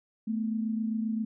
sine tone pair together, 219.2 / 246.8 Hz, A3 / B3, -6 / -1 cents, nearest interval major second, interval 205 cents, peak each -28 / -36 dBFS, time 0.27-1.25 s, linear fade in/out 10 ms, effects none

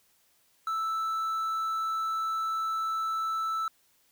triangle tone with quantisation, 1318.5 Hz, E6, in tune, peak -26 dBFS, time 0.67-3.68 s, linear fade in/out 2 ms, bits 9, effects white hiss -67 dBFS RMS until 4.11 s

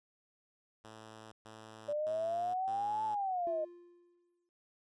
5% pulse tone bursts, 110 Hz, A2, in tune, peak -39 dBFS, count 4, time 0.84-3.15 s, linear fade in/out 10 ms, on 480 ms, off 130 ms
sine exponential two-way sweep, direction up then down, 581 to 878 to 610 Hz, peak -32 dBFS, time 1.88-3.65 s, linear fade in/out 10 ms, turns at 3.05 s
triangle tone with exponential decay, 349.2 Hz, F4, in tune, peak -39 dBFS, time 3.47-4.49 s, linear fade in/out 0 ms, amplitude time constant 220 ms
effects resampled to 22050 Hz

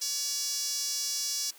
sawtooth tone with high-pass filter, 568 Hz, C#5, 42 cents sharp, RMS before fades -32 dBFS, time 0.01-1.51 s, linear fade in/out 10 ms, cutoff 5400 Hz, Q 4, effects white hiss -54 dBFS RMS until 1.58 s + high-pass 300 Hz 12 dB/octave

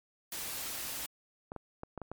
white noise, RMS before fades -39 dBFS, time 0.32-1.06 s, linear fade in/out 2 ms
clicks, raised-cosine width 1 ms, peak -26 dBFS, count 6, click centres 1.519 / 1.563 / 1.834 / 1.977 / 2.017 / 2.116 s
effects MP3 96 kbps

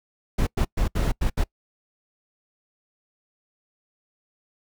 brown noise bursts at uneven times, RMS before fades -21 dBFS, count 6, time 0.38-0.47 / 0.57-0.65 / 0.77-0.88 / 0.95-1.12 / 1.21-1.3 / 1.37-1.44 s, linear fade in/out 10 ms, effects noise-tail reverb RT60 0.1 s tail -25 dB re dry

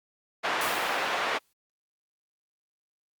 pink band-pass noise, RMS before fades -29 dBFS, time 0.43-1.39 s, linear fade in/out 20 ms, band 650 to 2600 Hz, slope 12 dB/octave
white noise with exponential decay, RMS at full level -33 dBFS, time 0.61-1.53 s, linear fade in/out 2 ms, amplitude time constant 200 ms
effects Opus 48 kbps

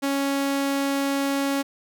sawtooth tone, 277.2 Hz, C#4, in tune, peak -18 dBFS, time 0.02-1.63 s, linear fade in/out 20 ms, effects none

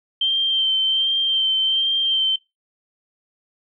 sine tone with vibrato, 3136 Hz, G7, in tune, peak -16 dBFS, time 0.21-2.36 s, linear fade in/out 5 ms, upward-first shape sine, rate 1.3 Hz, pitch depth 21 cents each way, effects noise-tail reverb RT60 0.2 s tail -20 dB re dry

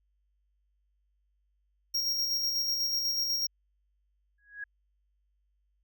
square tone with tremolo, 5588 Hz, F8, in tune, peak -27 dBFS, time 1.94-3.47 s, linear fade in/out 10 ms, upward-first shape square, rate 8.1 Hz, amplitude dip 30%
sine tone with exponential growth, 1661.2 Hz, G#6, in tune, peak -33 dBFS, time 4.38-4.64 s, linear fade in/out 5 ms, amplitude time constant 55 ms
effects added 50 Hz sine -70 dBFS peak until 5.83 s

